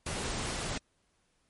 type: noise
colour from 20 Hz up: pink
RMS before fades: -35 dBFS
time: 0.06-0.78 s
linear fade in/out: 5 ms
effects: pink hiss -73 dBFS RMS until 1.49 s + MP3 48 kbps